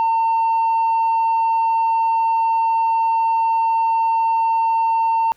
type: tone with tanh clipping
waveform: triangle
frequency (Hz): 906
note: A#5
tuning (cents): -50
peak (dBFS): -15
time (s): 0-5.32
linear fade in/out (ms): 0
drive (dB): 6
effects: pink hiss -58 dBFS RMS until 5.36 s